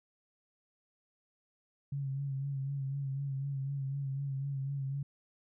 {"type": "tone with vibrato", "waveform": "sine", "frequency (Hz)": 137.6, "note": "C#3", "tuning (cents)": -12, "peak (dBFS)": -33, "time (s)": [1.92, 5.03], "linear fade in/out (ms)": 5, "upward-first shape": "sine", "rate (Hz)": 4, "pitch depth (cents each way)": 41, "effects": []}